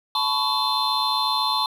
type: tone cluster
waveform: triangle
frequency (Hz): 871 / 1005 / 1113 / 3564 / 4123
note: A5 / B5 / C#6 / A7 / C8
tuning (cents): -18 / +30 / +7 / +22 / -26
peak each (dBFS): -25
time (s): 0.15-1.66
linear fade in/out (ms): 2
effects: resampled to 32000 Hz